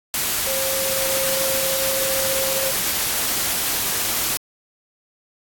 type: tone in noise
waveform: sine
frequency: 535 Hz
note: C5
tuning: 38 cents sharp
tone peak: -25 dBFS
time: 0.47-2.71 s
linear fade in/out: 0 ms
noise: white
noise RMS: -22 dBFS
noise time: 0.14-4.37 s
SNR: -6 dB
effects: AAC 64 kbps